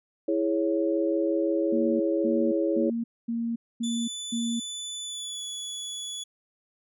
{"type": "chord", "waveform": "sine", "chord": "C# minor", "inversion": "first", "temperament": "equal", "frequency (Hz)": [329.6, 415.3, 554.4], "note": ["E4", "G#4", "C#5"], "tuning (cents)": [0, 0, 0], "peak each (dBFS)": [-25, -29, -28], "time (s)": [0.28, 2.9], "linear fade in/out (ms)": 5}
{"type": "tone bursts", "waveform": "sine", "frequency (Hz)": 232.1, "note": "A#3", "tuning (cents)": -7, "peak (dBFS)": -26, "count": 6, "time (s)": [1.72, 4.6], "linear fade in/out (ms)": 10, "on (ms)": 280, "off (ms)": 240}
{"type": "tone with pitch glide", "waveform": "25% pulse", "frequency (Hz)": [3489, 3409], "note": ["A7", "G#7"], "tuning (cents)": [-15, 45], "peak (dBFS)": -29, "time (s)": [3.83, 6.24], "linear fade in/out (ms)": 10, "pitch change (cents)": -40, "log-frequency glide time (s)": [5.04, 5.43]}
{"effects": []}